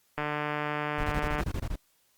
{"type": "click train", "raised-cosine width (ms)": 0.5, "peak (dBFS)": -16, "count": 184, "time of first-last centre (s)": [0.18, 1.408], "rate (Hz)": 149}
{"type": "noise bursts", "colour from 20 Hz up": "brown", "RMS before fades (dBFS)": -31, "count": 10, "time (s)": [0.98, 1.759], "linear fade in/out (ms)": 5, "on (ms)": 59, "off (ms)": 21}
{"effects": ["white hiss -68 dBFS RMS until 2.17 s", "Opus 48 kbps"]}